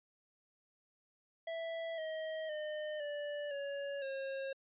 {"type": "tone with pitch steps", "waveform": "square", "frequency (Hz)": [659.3, 633.5, 608.8, 585, 562.1, 540.2], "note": ["E5", "D#5", "D#5", "D5", "C#5", "C#5"], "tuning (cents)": [0, 31, -38, -7, 24, -45], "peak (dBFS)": -39, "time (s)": [1.47, 4.53], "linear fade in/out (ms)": 5, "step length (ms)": 510, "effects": ["resampled to 8000 Hz"]}